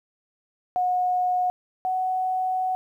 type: tone pair in turn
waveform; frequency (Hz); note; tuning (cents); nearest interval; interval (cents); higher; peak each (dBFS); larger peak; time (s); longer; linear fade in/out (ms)
sine; 727 / 744.4; F#5 / F#5; -31 / +10; unison; 41; second; -20 / -22; first; 0.76-1.5 / 1.85-2.75; second; 0
effects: 10-bit